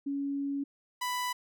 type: tone pair in turn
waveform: sine / sawtooth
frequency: 280 / 992.1 Hz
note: C#4 / B5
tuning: +18 / +8 cents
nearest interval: octave + minor seventh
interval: 2190 cents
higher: second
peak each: -30 / -27 dBFS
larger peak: second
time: 0.06-0.64 / 1.01-1.33 s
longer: first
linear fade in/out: 10 ms
effects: none